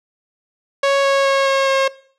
sawtooth tone with pitch steps, 554 / 550.2 / 546.4 / 542.6 / 538.9 Hz, C#5 / C#5 / C#5 / C#5 / C#5, -1 / -13 / -25 / -37 / -49 cents, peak -9 dBFS, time 0.83-1.88 s, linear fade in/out 5 ms, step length 210 ms, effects noise-tail reverb RT60 0.5 s tail -20 dB re dry + low-pass 5000 Hz 12 dB/octave

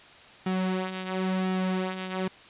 sawtooth tone with flanger, 186.7 Hz, F#3, 16 cents sharp, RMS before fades -29 dBFS, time 0.46-2.28 s, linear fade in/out 5 ms, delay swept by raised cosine 1.9 to 5.5 ms, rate 0.96 Hz, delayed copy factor -0.55, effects white hiss -50 dBFS RMS until 2.49 s + resampled to 8000 Hz

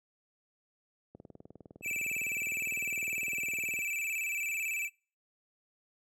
click train, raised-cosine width 2 ms, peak -35 dBFS, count 53, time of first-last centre 1.15-3.79 s, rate 19.7 Hz
square tone with vibrato, 2468 Hz, D#7, 15 cents flat, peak -33 dBFS, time 1.82-4.9 s, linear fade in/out 50 ms, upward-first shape square, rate 18 Hz, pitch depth 96 cents each way
effects noise-tail reverb RT60 0.4 s tail -26 dB re dry + high-pass 100 Hz 12 dB/octave

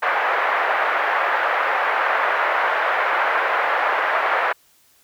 white band-pass noise, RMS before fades -20 dBFS, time 0.02-4.53 s, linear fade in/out 10 ms, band 540 to 1800 Hz, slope 24 dB/octave, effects white hiss -57 dBFS RMS until 5.03 s

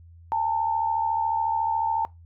sine tone pair together, 826 / 900 Hz, G#5 / A5, -10 / +39 cents, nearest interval minor second, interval 149 cents, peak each -29 / -22 dBFS, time 0.32-2.05 s, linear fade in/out 0 ms, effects noise-tail reverb RT60 0.2 s tail -21 dB re dry + added 84 Hz sine -46 dBFS peak until 2.25 s

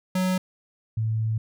square / sine tone pair in turn, 185 / 110.7 Hz, F#3 / A2, 0 / +11 cents, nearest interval major sixth, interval 889 cents, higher first, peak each -22 dBFS, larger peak neither, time 0.15-0.38 / 0.97-1.38 s, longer second, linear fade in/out 5 ms, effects none

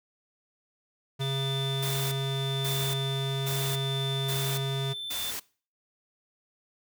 square tone, 135.9 Hz, C#3, 34 cents flat, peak -29 dBFS, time 1.19-4.94 s, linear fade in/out 20 ms
triangle tone with tremolo, 3537 Hz, A7, 8 cents sharp, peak -31 dBFS, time 1.21-5.31 s, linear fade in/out 5 ms, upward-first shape sine, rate 0.79 Hz, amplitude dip 35%
white noise bursts, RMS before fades -35 dBFS, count 5, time 1.82-5.4 s, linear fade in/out 10 ms, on 300 ms, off 520 ms
effects noise-tail reverb RT60 0.4 s tail -22 dB re dry

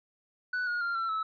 triangle tone with pitch steps, 1487 / 1438.8 / 1392.2 / 1347.1 / 1303.5 Hz, F#6 / F#6 / F6 / E6 / E6, +8 / -49 / -6 / +37 / -20 cents, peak -27 dBFS, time 0.53-1.23 s, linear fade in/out 5 ms, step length 140 ms, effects resampled to 11025 Hz

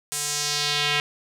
square tone with band-pass filter sweep, 146.83 Hz, D3, in tune, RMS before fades -25 dBFS, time 0.12-1 s, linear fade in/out 0 ms, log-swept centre 8900 to 2700 Hz, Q 1.8, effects none

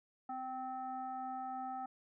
sine tone with frequency modulation, 777 Hz, G5, 16 cents flat, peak -39 dBFS, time 0.29-1.86 s, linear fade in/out 5 ms, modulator 519 Hz, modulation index 0.69, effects none

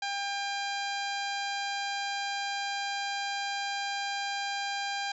harmonic tone, 800 Hz, G5, 35 cents sharp, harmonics 1 / 2 / 3 / 4 / 5 / 6 / 7 / 8 / 9, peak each -34 / -37 / -40 / -42 / -41 / -42 / -51 / -50 / -50 dBFS, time 0.02-5.12 s, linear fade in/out 5 ms, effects none

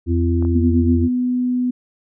harmonic tone, 85 Hz, F2, 46 cents flat, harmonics 1 / 3 / 4, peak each -16 / -21 / -22 dBFS, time 0.06-1.09 s, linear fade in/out 50 ms
clicks, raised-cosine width 1 ms, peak -22 dBFS, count 2, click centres 0.425 / 0.45 s
sine tone with pitch glide, 246.1 to 249 Hz, B3 to B3, -6 to +14 cents, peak -16 dBFS, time 0.55-1.71 s, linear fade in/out 10 ms, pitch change +20 cents, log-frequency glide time 0.75-0.95 s
effects none

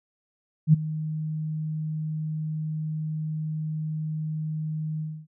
sine tone with ADSR envelope, 155.56 Hz, D#3, in tune, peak -10 dBFS, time 0.67-5.27 s, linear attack 64 ms, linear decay 14 ms, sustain -17 dB, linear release 270 ms, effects none

